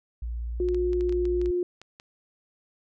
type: tone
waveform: sine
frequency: 58.27 Hz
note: A#1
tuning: in tune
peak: -29 dBFS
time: 0.22-1.51 s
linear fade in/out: 5 ms
type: tone with pitch glide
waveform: sine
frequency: 358.9 to 355.8 Hz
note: F4 to F4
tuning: +47 to +32 cents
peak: -23 dBFS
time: 0.6-1.63 s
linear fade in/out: 2 ms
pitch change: -15 cents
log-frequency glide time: 0.7-1.27 s
type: clicks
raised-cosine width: 0.2 ms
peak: -28 dBFS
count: 11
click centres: 0.687 / 0.746 / 0.932 / 1.009 / 1.094 / 1.125 / 1.254 / 1.415 / 1.459 / 1.816 / 1.999 s
effects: none